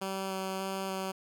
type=tone with vibrato; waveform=10% pulse; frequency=191.4 Hz; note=G3; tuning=41 cents flat; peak=-25 dBFS; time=0.01-1.12 s; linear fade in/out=10 ms; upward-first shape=square; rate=1.7 Hz; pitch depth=9 cents each way; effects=none